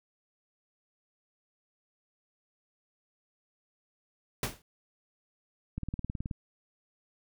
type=noise with exponential decay; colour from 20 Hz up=pink; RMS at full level=-28 dBFS; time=4.43-4.62 s; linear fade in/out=2 ms; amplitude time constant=40 ms
type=click train; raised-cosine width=5 ms; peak=-22 dBFS; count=11; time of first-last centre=5.78-6.312 s; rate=18.8 Hz
effects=none